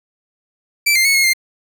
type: tone with pitch steps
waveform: sawtooth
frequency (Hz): 2329 / 2101 / 2203 / 2164 / 2103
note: D7 / C7 / C#7 / C#7 / C7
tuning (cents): -15 / +7 / -11 / -42 / +8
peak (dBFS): -8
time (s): 0.86-1.335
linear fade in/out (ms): 10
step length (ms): 95
effects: none